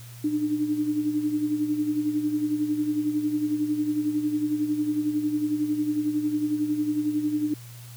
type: tone with tremolo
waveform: sine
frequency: 300.6 Hz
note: D4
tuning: 40 cents sharp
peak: -20 dBFS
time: 0.24-7.54 s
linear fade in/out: 5 ms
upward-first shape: sine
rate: 11 Hz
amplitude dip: 60%
effects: added 119 Hz sine -41 dBFS peak until 7.96 s + white hiss -49 dBFS RMS until 7.96 s